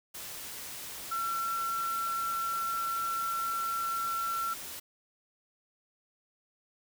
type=tone in noise; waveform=sine; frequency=1352 Hz; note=E6; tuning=43 cents sharp; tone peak=-30 dBFS; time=1.11-4.54 s; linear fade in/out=10 ms; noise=white; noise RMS=-42 dBFS; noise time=0.14-4.8 s; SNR=+9 dB; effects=none